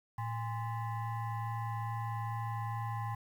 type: tone with frequency modulation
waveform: sine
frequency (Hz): 112.2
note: A2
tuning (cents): +34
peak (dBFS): -34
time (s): 0.18-3.15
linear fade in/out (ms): 5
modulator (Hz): 926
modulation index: 0.93
effects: 10-bit